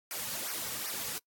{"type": "noise with flanger", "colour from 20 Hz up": "white", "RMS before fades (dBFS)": -37, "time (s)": [0.11, 1.18], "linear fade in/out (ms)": 0, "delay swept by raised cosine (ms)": [0.26, 3.06], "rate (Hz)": 2.6, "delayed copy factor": -1, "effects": ["noise-tail reverb RT60 0.1 s tail -23 dB re dry", "AAC 64 kbps"]}